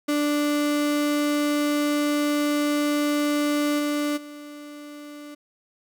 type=tone with level steps; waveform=35% pulse; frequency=293.7 Hz; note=D4; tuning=in tune; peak=-19 / -21 / -36 dBFS; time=0.08-5.35 s; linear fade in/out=10 ms; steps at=3.78 / 4.16 s; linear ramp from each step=20 ms; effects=none